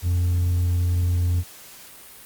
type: tone with hard clipping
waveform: sine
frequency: 88 Hz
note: F2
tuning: 14 cents sharp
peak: -19 dBFS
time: 0.02-1.44 s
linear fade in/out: 50 ms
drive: 2 dB
effects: white hiss -44 dBFS RMS until 2.25 s + Opus 48 kbps